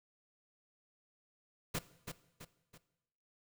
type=noise with echo; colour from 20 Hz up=pink; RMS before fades=-36 dBFS; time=1.74-1.79 s; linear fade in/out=10 ms; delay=330 ms; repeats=3; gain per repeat=-7 dB; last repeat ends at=2.78 s; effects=noise-tail reverb RT60 0.9 s tail -17 dB re dry